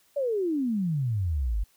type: exponential sweep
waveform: sine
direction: down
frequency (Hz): 587 to 46.25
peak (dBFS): -24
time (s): 0.16-1.64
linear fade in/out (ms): 10
effects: white hiss -64 dBFS RMS until 1.76 s